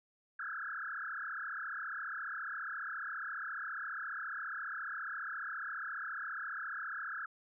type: tone with frequency modulation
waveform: sine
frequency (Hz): 1500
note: F#6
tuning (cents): +23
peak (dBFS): -38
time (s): 0.39-7.26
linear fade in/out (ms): 5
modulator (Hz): 34.6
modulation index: 5.7
effects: none